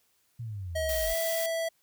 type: linear sweep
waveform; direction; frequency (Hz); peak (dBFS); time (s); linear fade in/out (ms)
sine; down; 120.9 to 38.89; -34; 0.39-1.14; 10
type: tone with pitch glide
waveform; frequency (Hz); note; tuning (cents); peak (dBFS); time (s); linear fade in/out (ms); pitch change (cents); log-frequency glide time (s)
square; 636 to 658; D#5 to E5; +38 to -3; -29; 0.75-1.69; 10; +59; 1.05-1.11
type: noise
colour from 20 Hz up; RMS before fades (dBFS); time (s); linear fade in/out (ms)
blue; -35; 0.89-1.46; 0
effects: white hiss -70 dBFS RMS until 1.82 s